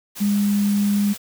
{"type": "tone in noise", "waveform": "sine", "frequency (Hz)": 203.7, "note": "G#3", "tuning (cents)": -33, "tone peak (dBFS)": -16, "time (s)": [0.2, 1.14], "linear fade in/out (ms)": 20, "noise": "white", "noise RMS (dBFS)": -34, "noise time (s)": [0.15, 1.18], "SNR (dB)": 15, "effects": []}